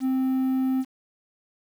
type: tone with quantisation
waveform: triangle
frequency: 261.6 Hz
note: C4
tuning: in tune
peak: -19 dBFS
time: 0-0.85 s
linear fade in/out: 50 ms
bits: 8
effects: none